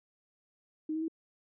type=tone with pitch steps; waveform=sine; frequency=311.1 / 317.6 / 324.3 Hz; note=D#4 / D#4 / E4; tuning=0 / +36 / -28 cents; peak=-31 dBFS; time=0.89-1.082 s; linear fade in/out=5 ms; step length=64 ms; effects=none